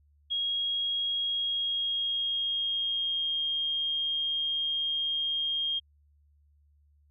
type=tone with pitch glide; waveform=sine; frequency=3284 to 3228 Hz; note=G#7 to G#7; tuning=-20 to -50 cents; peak=-27 dBFS; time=0.3-5.8 s; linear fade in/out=20 ms; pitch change=-30 cents; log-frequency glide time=1.19-3.42 s; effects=added 73 Hz sine -61 dBFS peak until 7.1 s